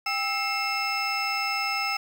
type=tone cluster; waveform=triangle; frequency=792 / 1310 / 2139 / 2663 / 5230 Hz; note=G5 / E6 / C7 / E7 / E8; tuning=+18 / -11 / +38 / +17 / -15 cents; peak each=-30 dBFS; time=0.06-1.97 s; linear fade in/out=5 ms; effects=8-bit